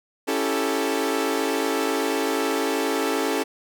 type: chord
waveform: sawtooth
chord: A dominant seventh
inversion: first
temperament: equal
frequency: 277.2 / 329.6 / 392 / 440 Hz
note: C#4 / E4 / G4 / A4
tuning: 0 / 0 / 0 / 0 cents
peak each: -23 / -25 / -25 / -22 dBFS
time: 0.27-3.44 s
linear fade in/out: 20 ms
effects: none